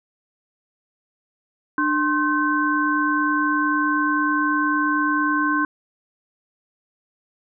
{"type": "tone cluster", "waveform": "sine", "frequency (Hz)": [298.5, 1057, 1533], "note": ["D4", "C6", "G6"], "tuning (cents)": [28, 17, -39], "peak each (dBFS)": -22, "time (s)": [1.78, 5.65], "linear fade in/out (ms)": 2, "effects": []}